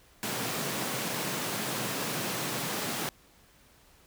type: high-pass noise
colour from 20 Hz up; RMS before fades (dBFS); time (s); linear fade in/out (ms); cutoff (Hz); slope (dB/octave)
pink; -33; 0.23-3.09; 0; 120; 48
effects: pink hiss -60 dBFS RMS until 4.06 s